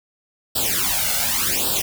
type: noise with flanger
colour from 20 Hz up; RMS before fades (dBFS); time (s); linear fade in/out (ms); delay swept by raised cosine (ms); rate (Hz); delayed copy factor
white; -21; 0.55-1.82; 10; 0.23 to 1.43; 0.88; +0.9
effects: none